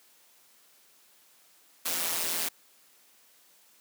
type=noise with amplitude modulation; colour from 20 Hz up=white; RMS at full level=-27 dBFS; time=1.85-2.49 s; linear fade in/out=10 ms; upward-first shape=sine; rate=169 Hz; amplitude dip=80%; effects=white hiss -61 dBFS RMS until 3.8 s + high-pass 200 Hz 12 dB/octave